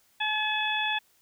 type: harmonic tone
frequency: 856 Hz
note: A5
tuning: 48 cents flat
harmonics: 1 / 2 / 3 / 4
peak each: -31 / -31 / -31 / -31 dBFS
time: 0.2-0.99 s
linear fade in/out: 10 ms
effects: white hiss -65 dBFS RMS until 1.21 s

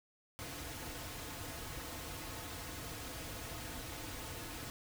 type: noise with comb filter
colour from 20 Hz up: pink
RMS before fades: -45 dBFS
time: 0.39-4.7 s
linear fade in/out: 0 ms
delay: 5.1 ms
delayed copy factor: -0.6
effects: none

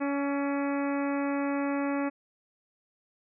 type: harmonic tone with a mistuned harmonic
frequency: 281.7 Hz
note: C#4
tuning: 28 cents sharp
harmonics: 1 / 2 / 3 / 4 / 5 / 6 / 7 / 8 / 9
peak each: -28 / -34 / -38 / -40 / -42 / -44 / -45 / -46 / -47 dBFS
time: 0-2.1 s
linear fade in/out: 20 ms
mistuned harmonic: 5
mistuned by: -33 cents
effects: none

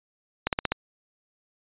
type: slowing click train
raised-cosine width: 0.3 ms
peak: -7 dBFS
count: 5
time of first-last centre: 0.47-0.72 s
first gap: 58 ms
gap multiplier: 1.05
effects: resampled to 8000 Hz

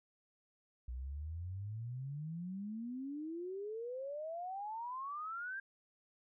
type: exponential sweep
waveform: sine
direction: up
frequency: 59.5 to 1615 Hz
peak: -40 dBFS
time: 0.88-5.6 s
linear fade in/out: 5 ms
effects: none

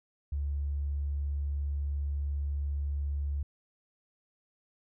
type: tone with tanh clipping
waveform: triangle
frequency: 71.4 Hz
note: D2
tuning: 48 cents flat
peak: -29 dBFS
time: 0.32-3.43 s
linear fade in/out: 5 ms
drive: 3 dB
effects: none

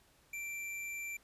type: tone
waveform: square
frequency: 2349 Hz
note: D7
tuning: in tune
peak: -40 dBFS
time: 0.33-1.17 s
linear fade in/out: 5 ms
effects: pink hiss -67 dBFS RMS until 1.23 s + resampled to 32000 Hz

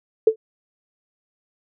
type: tone with exponential decay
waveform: sine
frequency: 441.4 Hz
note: A4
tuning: 5 cents sharp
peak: -6 dBFS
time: 0.27-0.36 s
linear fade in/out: 5 ms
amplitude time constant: 18 ms
effects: none

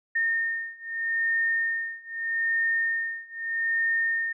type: beating tone pair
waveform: sine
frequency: 1827 / 1827.8 Hz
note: A#6 / A#6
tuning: -35 / -35 cents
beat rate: 0.8 Hz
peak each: -28 / -27 dBFS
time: 0.15-4.33 s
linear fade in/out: 10 ms
effects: none

